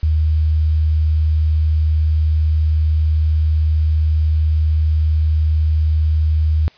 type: tone with quantisation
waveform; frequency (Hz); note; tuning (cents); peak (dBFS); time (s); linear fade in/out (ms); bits
sine; 77.78; D#2; 0; -12; 0.03-6.68; 0; 7
effects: white hiss -49 dBFS RMS until 6.77 s + resampled to 11025 Hz